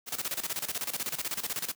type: noise with tremolo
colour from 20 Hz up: white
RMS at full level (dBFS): -32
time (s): 0.06-1.75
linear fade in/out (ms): 50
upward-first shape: square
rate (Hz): 16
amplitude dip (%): 80
effects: high-pass 100 Hz 12 dB/octave